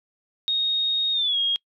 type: tone with pitch glide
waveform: sine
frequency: 3729 to 3265 Hz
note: A#7 to G#7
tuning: 0 to -30 cents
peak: -20 dBFS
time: 0.48-1.56 s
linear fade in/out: 0 ms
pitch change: -230 cents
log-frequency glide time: 1.13-1.38 s
effects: noise-tail reverb RT60 0.1 s tail -26 dB re dry